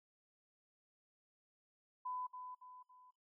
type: tone with echo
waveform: sine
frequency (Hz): 1003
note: B5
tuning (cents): +26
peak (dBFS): -40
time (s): 2.05-2.27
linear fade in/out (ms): 10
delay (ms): 280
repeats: 3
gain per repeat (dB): -7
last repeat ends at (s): 3.11
effects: noise-tail reverb RT60 0.2 s tail -24 dB re dry